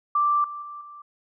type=tone with level steps; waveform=sine; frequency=1174.7 Hz; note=D6; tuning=in tune; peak=-18 / -32 / -35 / -40 dBFS; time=0.15-1.02 s; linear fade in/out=5 ms; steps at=0.44 / 0.62 / 0.81 s; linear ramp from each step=2 ms; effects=none